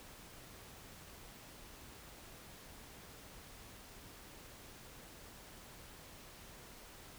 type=silence; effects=pink hiss -55 dBFS RMS until 7.18 s